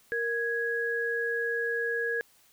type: tone pair together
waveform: sine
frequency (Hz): 466.2 / 1661.3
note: A#4 / G#6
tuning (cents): 0 / 0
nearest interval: octave + minor seventh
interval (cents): 2200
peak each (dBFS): -31 / -29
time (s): 0.12-2.21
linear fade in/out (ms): 0
effects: white hiss -62 dBFS RMS until 2.52 s